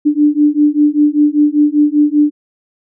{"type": "beating tone pair", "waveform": "sine", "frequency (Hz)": [293.7, 298.8], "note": ["D4", "D4"], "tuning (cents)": [0, 30], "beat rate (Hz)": 5.1, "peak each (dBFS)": -11, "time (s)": [0.05, 2.31], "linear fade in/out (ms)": 20, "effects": []}